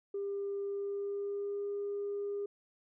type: tone with pitch glide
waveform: sine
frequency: 399.6 to 405.2 Hz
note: G4 to G#4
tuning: +33 to -43 cents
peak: -33 dBFS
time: 0.14-2.46 s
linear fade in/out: 5 ms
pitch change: +24 cents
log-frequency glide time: 0.62-1.68 s
effects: tanh soft clip ceiling -30 dBFS